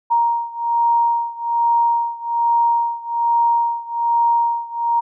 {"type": "beating tone pair", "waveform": "sine", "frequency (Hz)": [936, 937.2], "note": ["A#5", "A#5"], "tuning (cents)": [7, 9], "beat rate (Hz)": 1.2, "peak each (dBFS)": [-17, -19], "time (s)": [0.1, 5.01], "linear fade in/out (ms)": 20, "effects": []}